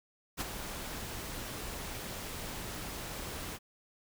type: noise with ADSR envelope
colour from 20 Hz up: pink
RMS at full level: -33 dBFS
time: 0.37-3.59 s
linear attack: 39 ms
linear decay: 22 ms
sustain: -8 dB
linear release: 47 ms
effects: none